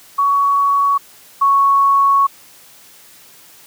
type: tone pair in turn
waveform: sine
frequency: 1122 / 1109.1 Hz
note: C#6 / C#6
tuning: +21 / +1 cents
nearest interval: unison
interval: 20 cents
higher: first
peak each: -11 / -9 dBFS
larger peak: second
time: 0.18-0.98 / 1.41-2.27 s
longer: second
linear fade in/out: 10 ms
effects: white hiss -44 dBFS RMS until 3.66 s + high-pass 80 Hz 12 dB/octave